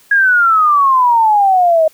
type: exponential sweep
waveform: sine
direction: down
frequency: 1661.2 to 622.3 Hz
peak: -7 dBFS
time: 0.11-1.88 s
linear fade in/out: 5 ms
effects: white hiss -48 dBFS RMS until 1.93 s